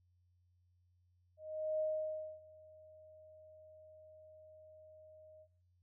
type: tone with ADSR envelope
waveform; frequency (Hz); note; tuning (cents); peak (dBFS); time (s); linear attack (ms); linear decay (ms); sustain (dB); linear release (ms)
sine; 622.3; D#5; 0; -32; 1.37-5.48; 430; 600; -24; 64
effects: noise-tail reverb RT60 0.4 s tail -17 dB re dry + added 89 Hz sine -70 dBFS peak until 5.82 s